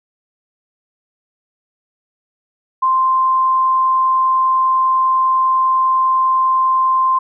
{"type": "tone", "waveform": "sine", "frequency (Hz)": 1045, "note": "C6", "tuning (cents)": -2, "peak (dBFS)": -11, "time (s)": [2.82, 7.19], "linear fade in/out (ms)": 10, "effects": []}